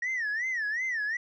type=tone with vibrato; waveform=sine; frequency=1864.7 Hz; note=A#6; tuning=in tune; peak=-26 dBFS; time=0.02-1.17 s; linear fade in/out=5 ms; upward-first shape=sine; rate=2.7 Hz; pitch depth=190 cents each way; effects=tanh soft clip ceiling -26 dBFS